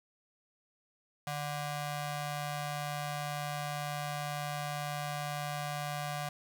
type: ring-modulated tone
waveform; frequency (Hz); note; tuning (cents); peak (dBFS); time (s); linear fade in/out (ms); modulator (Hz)
sawtooth; 440; A4; 0; -28; 1.27-6.29; 2; 291
effects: none